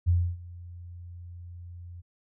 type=tone with ADSR envelope; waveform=sine; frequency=87.31 Hz; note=F2; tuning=in tune; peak=-18 dBFS; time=0.06-2.02 s; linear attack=27 ms; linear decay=280 ms; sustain=-22 dB; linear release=23 ms; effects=none